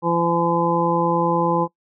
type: harmonic tone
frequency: 169.8 Hz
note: F3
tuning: 48 cents flat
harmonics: 1 / 2 / 3 / 5 / 6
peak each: -23 / -23 / -23 / -23 / -23 dBFS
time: 0.02-1.68 s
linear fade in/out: 50 ms
effects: noise-tail reverb RT60 0.1 s tail -21 dB re dry